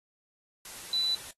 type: tone in noise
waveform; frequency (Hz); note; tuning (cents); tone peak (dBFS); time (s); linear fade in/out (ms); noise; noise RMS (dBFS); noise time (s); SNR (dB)
sine; 3980; B7; +13; -26; 0.93-1.15; 2; white; -44; 0.65-1.31; +15
effects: noise-tail reverb RT60 0.1 s tail -21 dB re dry + AAC 32 kbps